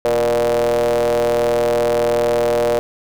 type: ring-modulated tone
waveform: square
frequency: 61.74 Hz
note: B1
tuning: in tune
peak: -12 dBFS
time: 0.05-2.79 s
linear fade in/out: 0 ms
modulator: 535 Hz
effects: none